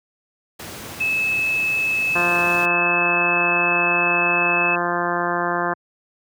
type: noise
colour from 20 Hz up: pink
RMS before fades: -34 dBFS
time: 0.59-2.66 s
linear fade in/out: 10 ms
type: tone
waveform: sine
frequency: 2600 Hz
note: E7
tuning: 24 cents flat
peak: -18 dBFS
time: 1-4.76 s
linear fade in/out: 10 ms
type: harmonic tone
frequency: 174.3 Hz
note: F3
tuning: 3 cents flat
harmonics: 1 / 2 / 3 / 4 / 5 / 6 / 7 / 8 / 9 / 10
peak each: -31 / -27 / -30 / -26 / -30 / -26 / -29 / -32 / -28 / -31 dBFS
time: 2.15-5.74 s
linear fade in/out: 10 ms
effects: high-pass 100 Hz 12 dB/octave